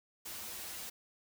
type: noise with comb filter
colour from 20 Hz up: white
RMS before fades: -44 dBFS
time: 0.25-0.9 s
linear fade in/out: 10 ms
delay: 7.3 ms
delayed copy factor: -0.7
effects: none